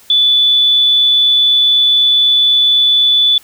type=tone; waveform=sine; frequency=3472 Hz; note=A7; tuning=24 cents flat; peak=-7 dBFS; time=0.1-3.38 s; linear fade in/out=2 ms; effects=white hiss -44 dBFS RMS until 3.43 s